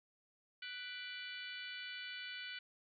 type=harmonic tone with a mistuned harmonic; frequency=495.6 Hz; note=B4; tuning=6 cents sharp; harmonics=3 / 4 / 5 / 6 / 7 / 8 / 9; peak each=-49 / -54 / -51 / -49 / -56 / -58 / -56 dBFS; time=0.62-2.59 s; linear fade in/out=5 ms; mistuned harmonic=5; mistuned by=-89 cents; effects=none